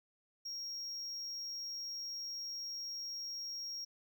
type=tone; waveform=triangle; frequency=5588 Hz; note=F8; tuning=in tune; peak=-39 dBFS; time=0.45-3.85 s; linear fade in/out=10 ms; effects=none